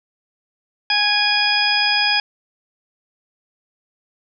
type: harmonic tone with a mistuned harmonic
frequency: 830.6 Hz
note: G#5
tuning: in tune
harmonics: 1 / 2 / 3 / 4 / 6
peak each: -23 / -22 / -21 / -22 / -19 dBFS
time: 0.9-2.2 s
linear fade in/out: 2 ms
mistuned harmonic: 3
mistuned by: -23 cents
effects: none